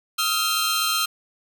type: tone cluster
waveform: sawtooth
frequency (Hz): 1264 / 1372 / 3168 / 4152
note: D#6 / F6 / G7 / C8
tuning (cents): +27 / -31 / +18 / -14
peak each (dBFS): -23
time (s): 0.18-1.06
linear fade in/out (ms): 10
effects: none